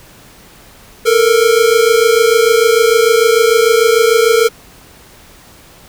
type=tone pair together; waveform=square; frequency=443.3 / 470 Hz; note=A4 / A#4; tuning=+13 / +14 cents; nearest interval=minor second; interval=101 cents; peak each=-11 dBFS; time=1.05-4.49 s; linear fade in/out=20 ms; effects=pink hiss -41 dBFS RMS until 5.88 s